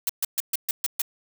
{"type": "noise bursts", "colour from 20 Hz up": "blue", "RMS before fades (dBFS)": -24, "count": 7, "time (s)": [0.07, 1.018], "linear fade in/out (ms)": 2, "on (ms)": 24, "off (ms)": 130, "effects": []}